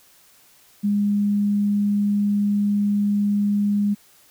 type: tone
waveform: sine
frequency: 204.5 Hz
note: G#3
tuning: 26 cents flat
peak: -17 dBFS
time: 0.83-3.95 s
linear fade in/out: 20 ms
effects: white hiss -54 dBFS RMS until 4.3 s